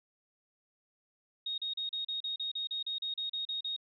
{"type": "tone bursts", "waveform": "sine", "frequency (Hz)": 3735, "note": "A#7", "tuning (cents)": 3, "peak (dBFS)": -33, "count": 15, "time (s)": [1.46, 3.764], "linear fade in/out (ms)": 5, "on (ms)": 120, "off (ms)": 36, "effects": []}